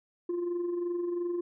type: tone with amplitude modulation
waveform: sine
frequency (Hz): 349.2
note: F4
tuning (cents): 0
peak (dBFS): -25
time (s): 0.29-1.41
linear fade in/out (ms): 5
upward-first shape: sine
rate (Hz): 22.9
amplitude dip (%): 50
effects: tanh soft clip ceiling -27 dBFS